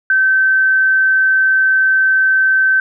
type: tone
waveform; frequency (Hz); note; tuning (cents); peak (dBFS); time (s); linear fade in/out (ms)
sine; 1543; G6; -28; -9; 0.1-2.8; 2
effects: none